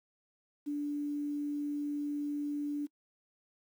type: tone with quantisation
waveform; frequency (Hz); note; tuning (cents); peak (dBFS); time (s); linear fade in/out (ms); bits
sine; 291.4; D4; -13; -32; 0.66-2.87; 20; 10
effects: noise-tail reverb RT60 0.1 s tail -24 dB re dry